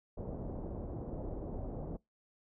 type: low-pass noise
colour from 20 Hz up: pink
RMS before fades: -41 dBFS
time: 0.17-1.97 s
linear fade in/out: 10 ms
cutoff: 680 Hz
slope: 24 dB/octave
effects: noise-tail reverb RT60 0.2 s tail -25 dB re dry

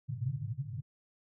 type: band-pass noise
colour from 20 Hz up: pink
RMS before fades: -37 dBFS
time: 0.08-0.82 s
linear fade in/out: 20 ms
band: 100 to 150 Hz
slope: 96 dB/octave
effects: none

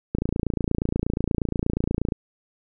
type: click train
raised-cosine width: 3 ms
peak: -10 dBFS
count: 57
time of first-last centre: 0.15-2.122 s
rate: 28.4 Hz
effects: none

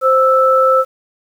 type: tone pair together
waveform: sine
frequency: 523.5 / 1318.5 Hz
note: C5 / E6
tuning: +1 / 0 cents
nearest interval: octave + major third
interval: 1599 cents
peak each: -11 dBFS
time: 0.01-0.85 s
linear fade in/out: 50 ms
effects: 7-bit

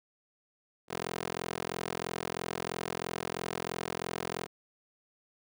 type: tone with high-pass filter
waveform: 15% pulse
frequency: 43.03 Hz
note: F1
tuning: 25 cents flat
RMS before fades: -37 dBFS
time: 0.88-4.48 s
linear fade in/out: 50 ms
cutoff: 330 Hz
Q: 0.81
effects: none

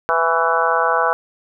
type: harmonic tone with a mistuned harmonic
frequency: 165.7 Hz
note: E3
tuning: 9 cents sharp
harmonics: 3 / 4 / 5 / 6 / 7 / 8 / 9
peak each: -22 / -22 / -22 / -22 / -22 / -22 / -22 dBFS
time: 0.09-1.13 s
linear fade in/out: 0 ms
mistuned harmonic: 7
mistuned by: -34 cents
effects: none

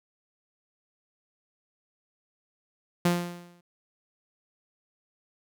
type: tone with exponential decay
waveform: sawtooth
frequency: 174.61 Hz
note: F3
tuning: in tune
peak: -15 dBFS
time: 3.05-3.61 s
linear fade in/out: 5 ms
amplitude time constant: 120 ms
effects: none

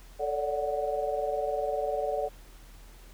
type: chord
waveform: sine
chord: D major seventh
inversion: second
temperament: equal with one note detuned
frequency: 440 / 567.3 / 587.3 / 740 Hz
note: A4 / C#5 / D5 / F#5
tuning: 0 / +40 / 0 / 0 cents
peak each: -33 dBFS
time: 0.19-2.29 s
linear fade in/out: 20 ms
effects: added 40 Hz sine -48 dBFS peak until 3.13 s + pink hiss -56 dBFS RMS until 3.13 s

